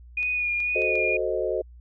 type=tone with vibrato; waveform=sine; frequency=2453 Hz; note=D#7; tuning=25 cents flat; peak=-23 dBFS; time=0.17-1.17 s; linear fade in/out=5 ms; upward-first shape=sine; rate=2 Hz; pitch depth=24 cents each way
type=clicks; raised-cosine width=0.2 ms; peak=-27 dBFS; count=4; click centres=0.229 / 0.603 / 0.819 / 0.955 s
type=chord; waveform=sine; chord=F# diminished seventh; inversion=none; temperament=equal; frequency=370 / 440 / 523.3 / 622.3 Hz; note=F#4 / A4 / C5 / Eb5; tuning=0 / 0 / 0 / 0 cents; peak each=-29 dBFS; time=0.75-1.62 s; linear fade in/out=10 ms
effects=added 60 Hz sine -44 dBFS peak until 1.8 s